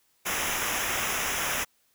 pink noise with comb filter, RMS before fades -29 dBFS, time 0.25-1.65 s, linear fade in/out 20 ms, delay 0.23 ms, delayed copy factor -0.8, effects white hiss -68 dBFS RMS until 1.94 s

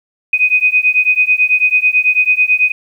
sine beating tone pair, 2495 / 2504.1 Hz, D#7 / D#7, +4 / +10 cents, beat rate 9.1 Hz, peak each -12 dBFS, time 0.33-2.72 s, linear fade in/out 5 ms, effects 8-bit

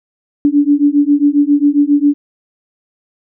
sine beating tone pair, 285.4 / 292.8 Hz, D4 / D4, -49 / -5 cents, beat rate 7.4 Hz, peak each -11 dBFS, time 0.45-2.14 s, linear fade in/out 0 ms, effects none

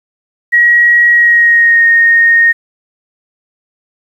sine tone with pitch glide, 1905 to 1852.9 Hz, A#6 to A#6, +37 to -11 cents, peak -4 dBFS, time 0.52-2.53 s, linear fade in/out 20 ms, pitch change -48 cents, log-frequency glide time 1.1-1.85 s, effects 7-bit

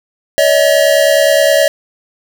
square tone pair together, 568.4 / 638 Hz, C#5 / D#5, +43 / +43 cents, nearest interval major second, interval 200 cents, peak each -11 dBFS, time 0.38-1.68 s, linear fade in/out 0 ms, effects none

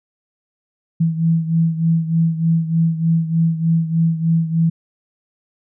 sine beating tone pair, 163.5 / 166.8 Hz, E3 / E3, -14 / +21 cents, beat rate 3.3 Hz, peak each -15 / -20 dBFS, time 1-4.7 s, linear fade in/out 10 ms, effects none

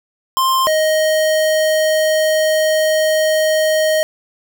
square tone pair in turn, 1051 / 624.9 Hz, C6 / D#5, +7 / +7 cents, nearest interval major sixth, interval 900 cents, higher first, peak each -13 dBFS, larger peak neither, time 0.37-0.67 / 0.67-4.03 s, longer second, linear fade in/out 0 ms, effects none

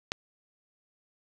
click, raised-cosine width 0.2 ms, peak -12 dBFS, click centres 0.119 s, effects none

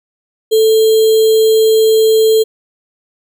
sine tone with sample-and-hold, 440.6 Hz, A4, 2 cents sharp, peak -6 dBFS, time 0.51-2.44 s, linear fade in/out 20 ms, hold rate 3675 Hz, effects none

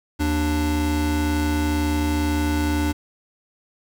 square tone pair together, 77.78 / 295.4 Hz, D#2 / D4, 0 / +10 cents, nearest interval octave + major seventh, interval 2310 cents, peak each -23 dBFS, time 0.19-2.93 s, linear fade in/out 20 ms, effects 9-bit

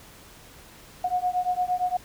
sine beating tone pair, 721 / 729.7 Hz, F#5 / F#5, -45 / -24 cents, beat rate 8.7 Hz, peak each -26 dBFS, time 1.04-1.97 s, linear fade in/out 5 ms, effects pink hiss -49 dBFS RMS until 2.04 s

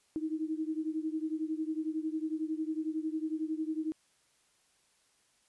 sine beating tone pair, 311.1 / 322.1 Hz, D#4 / E4, 0 / -40 cents, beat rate 11 Hz, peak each -34 / -36 dBFS, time 0.16-3.92 s, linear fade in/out 0 ms, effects white hiss -70 dBFS RMS until 5.48 s + resampled to 24000 Hz

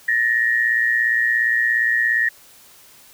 sine tone pair together, 1760 / 1877.2 Hz, A6 / A#6, 0 / +12 cents, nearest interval minor second, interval 112 cents, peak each -20 / -17 dBFS, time 0.08-2.29 s, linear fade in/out 5 ms, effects white hiss -48 dBFS RMS until 3.13 s

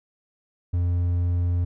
triangle tone, 87.7 Hz, F2, 8 cents sharp, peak -18 dBFS, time 0.73-1.65 s, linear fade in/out 10 ms, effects none

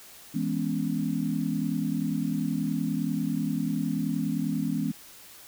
sine chord, C# minor seventh, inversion first, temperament equal, 164.81 / 207.7 / 246.9 / 277.2 Hz, E3 / G#3 / B3 / C#4, 0 / 0 / 0 / 0 cents, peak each -31 dBFS, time 0.34-4.92 s, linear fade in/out 10 ms, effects white hiss -49 dBFS RMS until 5.47 s

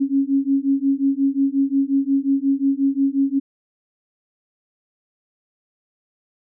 sine beating tone pair, 271.8 / 277.4 Hz, C#4 / C#4, -34 / +1 cents, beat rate 5.6 Hz, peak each -19 dBFS, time 0-3.4 s, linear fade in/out 20 ms, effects none

